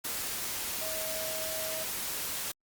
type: tone in noise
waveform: sine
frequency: 636 Hz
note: D#5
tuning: 38 cents sharp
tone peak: -38 dBFS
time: 0.81-1.84 s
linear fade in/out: 10 ms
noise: white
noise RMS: -35 dBFS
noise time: 0.04-2.52 s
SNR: -6 dB
effects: Opus 48 kbps